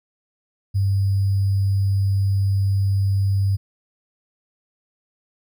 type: tone with sample-and-hold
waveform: sine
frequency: 98 Hz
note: G2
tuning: in tune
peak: -16 dBFS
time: 0.74-3.57 s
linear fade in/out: 20 ms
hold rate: 4900 Hz
effects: none